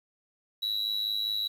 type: tone with amplitude modulation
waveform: triangle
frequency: 3901 Hz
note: B7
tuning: 22 cents flat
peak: -23 dBFS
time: 0.62-1.48 s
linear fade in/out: 10 ms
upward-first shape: sine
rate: 105 Hz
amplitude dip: 75%
effects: 9-bit